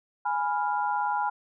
sine chord, F diminished, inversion first, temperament equal, 830.6 / 987.8 / 1396.9 Hz, Ab5 / Cb6 / F6, 0 / 0 / 0 cents, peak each -27 / -29 / -33 dBFS, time 0.25-1.3 s, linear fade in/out 10 ms, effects none

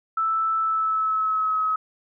sine tone with pitch glide, 1318.5 to 1278 Hz, E6 to D#6, 0 to +46 cents, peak -20 dBFS, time 0.17-1.76 s, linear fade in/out 5 ms, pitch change -54 cents, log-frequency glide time 0.59-1.6 s, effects none

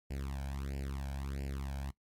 sawtooth tone with flanger, 68.5 Hz, C#2, 20 cents flat, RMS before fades -39 dBFS, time 0.1-1.91 s, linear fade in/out 10 ms, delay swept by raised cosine 0.4 to 1.29 ms, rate 1.5 Hz, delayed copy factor +1, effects noise-tail reverb RT60 0.1 s tail -19 dB re dry + MP3 64 kbps

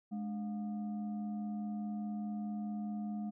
sine tone with frequency modulation, 209.6 Hz, G#3, 16 cents sharp, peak -36 dBFS, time 0.11-3.31 s, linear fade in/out 20 ms, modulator 504 Hz, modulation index 0.41, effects none

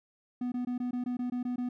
triangle tone bursts, 246.9 Hz, B3, in tune, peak -28 dBFS, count 10, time 0.41-1.69 s, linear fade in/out 5 ms, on 110 ms, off 20 ms, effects none

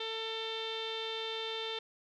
sawtooth tone with low-pass filter, 446.7 Hz, A4, 26 cents sharp, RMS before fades -38 dBFS, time 0-1.79 s, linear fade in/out 5 ms, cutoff 3500 Hz, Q 8.7, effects none

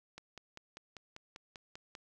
click train, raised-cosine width 0.2 ms, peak -30 dBFS, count 10, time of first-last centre 0.18-1.952 s, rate 5.08 Hz, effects none

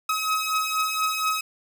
sawtooth beating tone pair, 1272 / 1276.2 Hz, D#6 / D#6, +38 / +44 cents, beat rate 4.2 Hz, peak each -24 / -21 dBFS, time 0.09-1.41 s, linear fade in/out 5 ms, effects none

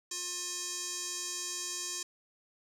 square tone with band-pass filter, 355.5 Hz, F4, 31 cents sharp, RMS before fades -38 dBFS, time 0.11-2.03 s, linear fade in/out 5 ms, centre 6500 Hz, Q 2.9, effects none

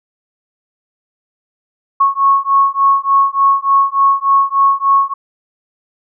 sine beating tone pair, 1099 / 1102.4 Hz, C#6 / C#6, -15 / -10 cents, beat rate 3.4 Hz, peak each -12 dBFS, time 2-5.14 s, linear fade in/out 10 ms, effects none

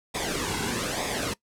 pink noise with flanger, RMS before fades -29 dBFS, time 0.14-1.34 s, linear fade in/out 10 ms, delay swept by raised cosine 0.68 to 1.68 ms, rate 1.1 Hz, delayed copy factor -0.7, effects noise-tail reverb RT60 0.1 s tail -21 dB re dry + low-pass 10000 Hz 12 dB/octave

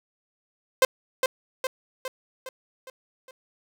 sawtooth tone with echo, 520 Hz, C5, 11 cents flat, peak -11 dBFS, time 0.82-0.85 s, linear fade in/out 2 ms, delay 410 ms, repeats 6, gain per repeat -5 dB, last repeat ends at 3.31 s, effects none

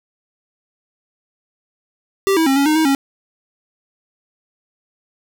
square tone with pitch steps, 390.7 / 323.8 / 269.4 / 279.3 / 307.8 / 317.3 / 274.6 Hz, G4 / E4 / C#4 / C#4 / D#4 / D#4 / C#4, -6 / -31 / -49 / +13 / -19 / +34 / -16 cents, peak -13 dBFS, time 2.27-2.949 s, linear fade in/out 0 ms, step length 97 ms, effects none

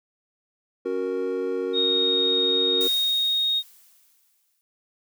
triangle chord, F# major, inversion second, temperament equal with one note detuned, 274.8 / 370 / 466.2 Hz, C#4 / F#4 / A#4, -15 / 0 / 0 cents, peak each -31 / -26 / -25 dBFS, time 0.85-2.88 s, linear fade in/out 10 ms
sine tone, 3729 Hz, A#7, in tune, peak -20 dBFS, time 1.73-3.63 s, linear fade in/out 50 ms
blue noise with exponential decay, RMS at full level -32 dBFS, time 2.81-4.61 s, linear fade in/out 0 ms, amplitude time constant 390 ms
effects none

